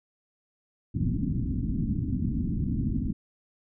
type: low-pass noise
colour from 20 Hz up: white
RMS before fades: -28 dBFS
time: 0.94-3.13 s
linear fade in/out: 10 ms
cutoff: 270 Hz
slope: 48 dB/octave
effects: none